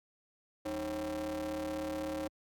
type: ring-modulated tone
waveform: 45% pulse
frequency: 116.54 Hz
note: A#2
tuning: in tune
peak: -32 dBFS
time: 0.65-2.28 s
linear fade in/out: 10 ms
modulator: 426 Hz
effects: high-pass 60 Hz 12 dB/octave